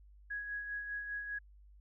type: tone with tremolo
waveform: sine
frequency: 1664 Hz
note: G#6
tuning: 3 cents sharp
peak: -36 dBFS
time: 0.3-1.39 s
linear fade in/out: 10 ms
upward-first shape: sine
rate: 5 Hz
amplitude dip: 45%
effects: added 50 Hz sine -56 dBFS peak until 1.8 s